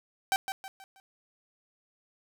sawtooth tone with echo, 774 Hz, G5, 22 cents flat, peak -20 dBFS, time 0.32-0.36 s, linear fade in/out 0 ms, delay 160 ms, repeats 4, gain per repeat -8 dB, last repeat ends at 1 s, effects none

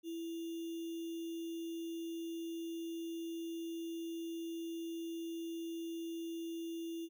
sine tone with sample-and-hold, 332.5 Hz, E4, 15 cents sharp, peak -39 dBFS, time 0.03-7.09 s, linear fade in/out 50 ms, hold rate 3150 Hz, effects none

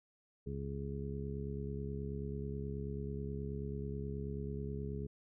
harmonic tone, 69.3 Hz, C#2, in tune, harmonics 1 / 2 / 3 / 4 / 5 / 6, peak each -43 / -42 / -45 / -53 / -53 / -45 dBFS, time 0.46-5.07 s, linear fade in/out 10 ms, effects none

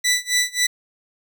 15% pulse tone with tremolo, 1977 Hz, B6, 1 cent sharp, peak -9 dBFS, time 0.04-0.67 s, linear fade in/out 10 ms, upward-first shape sine, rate 3.7 Hz, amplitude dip 95%, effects none

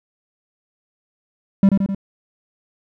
triangle tone with echo, 196 Hz, G3, in tune, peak -6 dBFS, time 1.63-1.69 s, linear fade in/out 2 ms, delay 86 ms, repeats 3, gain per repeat -4 dB, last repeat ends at 1.948 s, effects none

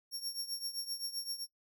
sawtooth tone with tremolo, 5520 Hz, F8, 21 cents flat, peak -32 dBFS, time 0.11-1.47 s, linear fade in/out 50 ms, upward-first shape triangle, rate 7.7 Hz, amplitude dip 85%, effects noise-tail reverb RT60 0.1 s tail -17 dB re dry

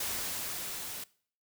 white noise with level ramp, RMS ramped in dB -34 to -41 dBFS, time 0-1.04 s, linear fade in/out 5 ms, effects noise-tail reverb RT60 0.5 s tail -21 dB re dry

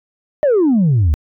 sine exponential sweep, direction down, 622.3 to 69.3 Hz, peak -8 dBFS, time 0.43-1.14 s, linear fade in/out 0 ms, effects tanh soft clip ceiling -8 dBFS

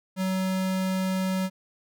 square tone, 188.1 Hz, F#3, 29 cents sharp, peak -25 dBFS, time 0.16-1.5 s, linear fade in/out 50 ms, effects none

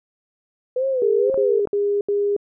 sine tone with vibrato, 493.9 Hz, B4, in tune, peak -18 dBFS, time 0.76-1.6 s, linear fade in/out 5 ms, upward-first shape sine, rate 2.1 Hz, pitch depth 150 cents each way
sine tone bursts, 407.1 Hz, G#4, 35 cents flat, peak -17 dBFS, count 4, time 1.02-2.365 s, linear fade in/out 2 ms, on 280 ms, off 75 ms
clicks, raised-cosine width 1 ms, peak -19 dBFS, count 2, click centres 1.343 / 1.673 s
effects none

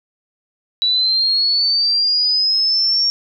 sine linear sweep, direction up, 3918 to 5540 Hz, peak -13 dBFS, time 0.82-3.1 s, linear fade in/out 0 ms, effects none

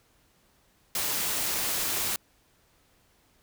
white noise, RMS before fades -29 dBFS, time 0.95-2.16 s, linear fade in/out 2 ms, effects pink hiss -65 dBFS RMS until 3.42 s

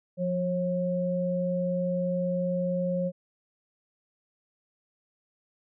sine tone pair together, 177.05 / 542 Hz, F3 / C#5, +24 / -39 cents, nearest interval octave + perfect fifth, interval 1937 cents, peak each -28 dBFS, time 0.17-3.12 s, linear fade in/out 50 ms, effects none

